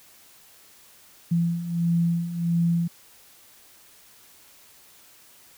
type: beating tone pair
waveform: sine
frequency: 168.6 / 170.1 Hz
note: E3 / F3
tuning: +39 / -45 cents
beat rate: 1.5 Hz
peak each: -27 / -22 dBFS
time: 1.31-2.88 s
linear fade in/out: 10 ms
effects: white hiss -53 dBFS RMS until 5.57 s